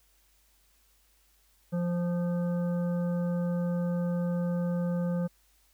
harmonic tone with a mistuned harmonic, 174.61 Hz, F3, in tune, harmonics 1 / 3 / 5 / 7 / 9, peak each -27 / -35 / -49 / -49 / -52 dBFS, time 1.72-5.28 s, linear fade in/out 20 ms, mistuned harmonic 9, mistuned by -30 cents, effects added 50 Hz sine -67 dBFS peak until 5.73 s + white hiss -67 dBFS RMS until 5.73 s

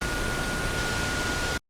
sine tone in noise, 1438 Hz, F#6, 50 cents flat, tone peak -31 dBFS, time 0.01-1.58 s, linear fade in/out 10 ms, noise pink, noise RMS -28 dBFS, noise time 0.01-1.58 s, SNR -6 dB, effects low-pass 8000 Hz 12 dB/octave + Opus 32 kbps

